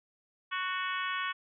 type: harmonic tone with a mistuned harmonic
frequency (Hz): 370.8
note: F#4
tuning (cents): +4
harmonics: 3 / 4 / 5 / 6 / 7 / 8 / 9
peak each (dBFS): -35 / -37 / -39 / -41 / -42 / -43 / -44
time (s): 0.51-1.33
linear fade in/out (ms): 20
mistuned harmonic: 5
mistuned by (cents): -20
effects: none